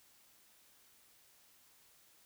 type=silence; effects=white hiss -66 dBFS RMS until 2.25 s